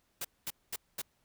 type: noise bursts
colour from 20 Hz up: white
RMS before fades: -37 dBFS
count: 4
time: 0.21-1.018 s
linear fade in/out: 5 ms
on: 37 ms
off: 220 ms
effects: pink hiss -74 dBFS RMS until 1.24 s